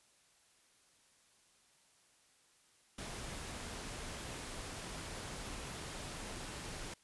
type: noise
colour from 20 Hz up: pink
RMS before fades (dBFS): -45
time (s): 2.98-6.94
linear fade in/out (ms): 5
effects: white hiss -69 dBFS RMS until 7.03 s + resampled to 24000 Hz